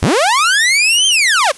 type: linear two-way sweep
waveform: sawtooth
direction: up then down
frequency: 42.99 to 3181 to 494.1 Hz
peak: -6 dBFS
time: 0.02-1.52 s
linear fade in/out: 10 ms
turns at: 1.07 s
effects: white hiss -37 dBFS RMS until 1.57 s + resampled to 24000 Hz